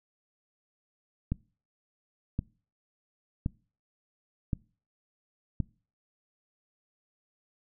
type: click train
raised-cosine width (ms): 5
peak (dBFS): -16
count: 5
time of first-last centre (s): 1.32-5.603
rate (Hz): 0.934
effects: noise-tail reverb RT60 0.4 s tail -24 dB re dry